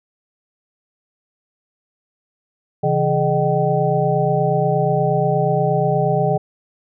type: tone cluster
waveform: sine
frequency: 136.1 / 164.5 / 420.7 / 610 / 765 Hz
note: C#3 / E3 / G#4 / D#5 / G5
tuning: -31 / -3 / +22 / -34 / -42 cents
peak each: -21 dBFS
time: 2.83-6.38 s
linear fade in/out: 10 ms
effects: none